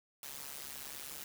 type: noise with amplitude modulation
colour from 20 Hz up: white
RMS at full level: -42 dBFS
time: 0.23-1.24 s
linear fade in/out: 2 ms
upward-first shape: sine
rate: 141 Hz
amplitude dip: 90%
effects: none